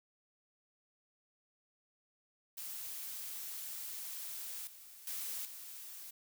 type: noise with level steps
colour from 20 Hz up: blue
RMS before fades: -44 / -55 / -41 / -49 dBFS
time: 2.57-6.11 s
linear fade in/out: 10 ms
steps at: 4.67 / 5.07 / 5.45 s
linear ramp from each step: 2 ms
effects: none